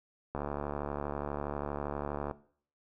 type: click train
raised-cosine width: 1 ms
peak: -21 dBFS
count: 143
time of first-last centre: 0.35-2.311 s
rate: 72.4 Hz
effects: noise-tail reverb RT60 0.5 s tail -17 dB re dry